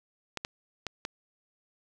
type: clicks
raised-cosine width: 0.2 ms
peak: -16 dBFS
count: 4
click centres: 0.373 / 0.449 / 0.867 / 1.051 s
effects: none